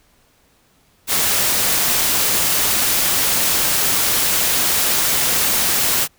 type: noise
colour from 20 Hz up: white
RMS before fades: -17 dBFS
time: 1.07-6.08 s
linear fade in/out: 50 ms
effects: pink hiss -57 dBFS RMS until 6.18 s